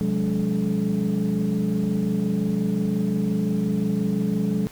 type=tone cluster; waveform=sine; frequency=127.1 / 179.1 / 204.8 / 282.9 / 431 Hz; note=C3 / F3 / G#3 / C#4 / A4; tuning=-50 / +44 / -24 / +35 / -36 cents; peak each=-31 / -24 / -22 / -31 / -31 dBFS; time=0.01-4.67 s; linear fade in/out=0 ms; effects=tanh soft clip ceiling -14 dBFS + pink hiss -46 dBFS RMS until 4.71 s

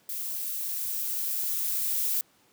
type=noise with level ramp; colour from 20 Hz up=violet; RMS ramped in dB=-34 to -27 dBFS; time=0.09-2.21 s; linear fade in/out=2 ms; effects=pink hiss -63 dBFS RMS until 2.52 s + high-pass 150 Hz 12 dB/octave

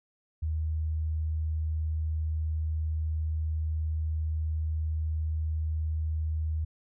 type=tone; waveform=sine; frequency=78.5 Hz; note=D#2; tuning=16 cents sharp; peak=-27 dBFS; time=0.42-6.65 s; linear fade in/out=10 ms; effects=none

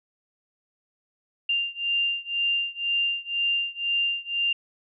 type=beating tone pair; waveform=sine; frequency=2790 / 2792 Hz; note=F7 / F7; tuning=-2 / -1 cents; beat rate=2 Hz; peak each=-26 / -27 dBFS; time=1.49-4.53 s; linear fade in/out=5 ms; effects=none

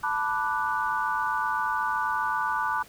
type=chord; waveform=sine; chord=B minor seventh; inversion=third; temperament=equal; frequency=880 / 987.8 / 1174.7 / 1480 Hz; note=A5 / B5 / D6 / F#6; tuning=0 / 0 / 0 / 0 cents; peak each=-30 dBFS; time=0.03-2.83 s; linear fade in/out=10 ms; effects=pink hiss -51 dBFS RMS until 2.88 s

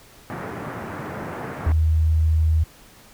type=band-pass noise; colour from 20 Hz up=pink; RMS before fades=-32 dBFS; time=0.3-1.72 s; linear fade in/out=0 ms; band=100 to 1800 Hz; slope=24 dB/octave
type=tone; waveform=sine; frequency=79.4 Hz; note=D#2; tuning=36 cents sharp; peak=-15 dBFS; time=1.66-2.64 s; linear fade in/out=10 ms
effects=pink hiss -49 dBFS RMS until 3.13 s

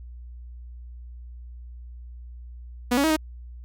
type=tone with pitch steps; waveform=sawtooth; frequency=244.6 / 280.4 / 318 / 311.9 Hz; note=B3 / C#4 / D#4 / D#4; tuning=-16 / +20 / +38 / +4 cents; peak=-15 dBFS; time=2.91-3.166 s; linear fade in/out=10 ms; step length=64 ms; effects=added 60 Hz sine -38 dBFS peak until 3.64 s

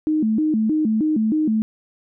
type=tone with vibrato; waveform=sine; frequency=260 Hz; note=C4; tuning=11 cents flat; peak=-16 dBFS; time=0.07-1.62 s; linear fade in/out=0 ms; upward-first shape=square; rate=3.2 Hz; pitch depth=300 cents each way; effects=none

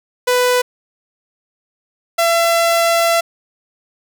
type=tone pair in turn; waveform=sawtooth; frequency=496.5 / 674.1 Hz; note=B4 / E5; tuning=+9 / +39 cents; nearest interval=perfect fourth; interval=530 cents; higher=second; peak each=-8 dBFS; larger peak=neither; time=0.27-0.62 / 2.18-3.21 s; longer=second; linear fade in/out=10 ms; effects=none

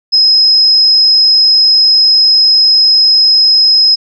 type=tone; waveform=sine; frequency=5110 Hz; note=D#8; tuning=45 cents sharp; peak=-4 dBFS; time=0.12-3.96 s; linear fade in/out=20 ms; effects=none

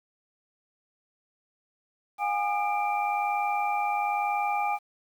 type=tone cluster; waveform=sine; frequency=719 / 820 / 1216 / 2360 Hz; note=F#5 / G#5 / D#6 / D7; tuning=-50 / -22 / -40 / +8 cents; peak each=-34 / -26 / -34 / -34 dBFS; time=2.18-4.79 s; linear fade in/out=50 ms; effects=9-bit

